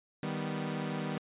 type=chord; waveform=sawtooth; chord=Eb augmented; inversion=none; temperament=equal; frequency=155.56 / 196 / 246.9 Hz; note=Eb3 / G3 / B3; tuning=0 / 0 / 0 cents; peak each=-33 / -34 / -35 dBFS; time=0.23-1.18 s; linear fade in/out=2 ms; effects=resampled to 8000 Hz